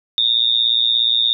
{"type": "tone with amplitude modulation", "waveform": "sine", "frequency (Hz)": 3655, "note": "A#7", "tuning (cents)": -35, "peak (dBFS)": -9, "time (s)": [0.18, 1.33], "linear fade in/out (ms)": 0, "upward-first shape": "sine", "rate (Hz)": 117, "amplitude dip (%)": 100, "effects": []}